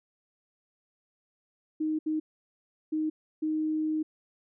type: tone bursts at uneven times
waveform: sine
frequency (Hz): 311.1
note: D#4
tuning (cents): 0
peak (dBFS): -26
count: 4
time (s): 1.8-1.99 / 2.06-2.2 / 2.92-3.1 / 3.42-4.03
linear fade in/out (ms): 10
effects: none